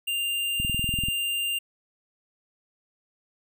square tone, 2794 Hz, F7, in tune, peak -26 dBFS, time 0.07-1.59 s, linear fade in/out 10 ms
click train, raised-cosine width 5 ms, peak -19 dBFS, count 11, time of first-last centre 0.6-1.085 s, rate 20.6 Hz
effects none

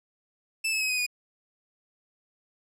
sawtooth tone with pitch steps, 2637 / 2592 / 2547 / 2503 / 2460 Hz, E7 / E7 / D#7 / D#7 / D#7, 0 / -30 / +40 / +10 / -20 cents, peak -22 dBFS, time 0.64-1.065 s, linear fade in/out 10 ms, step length 85 ms, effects low-pass 12000 Hz 12 dB/octave

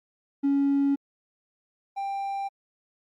triangle tone pair in turn, 279.3 / 790 Hz, C#4 / G5, +13 / +13 cents, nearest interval octave + tritone, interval 1800 cents, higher second, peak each -17 / -26 dBFS, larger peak first, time 0.43-0.96 / 1.96-2.49 s, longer neither, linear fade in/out 20 ms, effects tanh soft clip ceiling -16 dBFS + Opus 48 kbps

